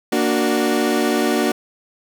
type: chord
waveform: 30% pulse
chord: Bb augmented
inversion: none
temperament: equal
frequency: 233.1 / 293.7 / 370 Hz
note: Bb3 / D4 / F#4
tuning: 0 / 0 / 0 cents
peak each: -18 dBFS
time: 0.12-1.52 s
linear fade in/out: 5 ms
effects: none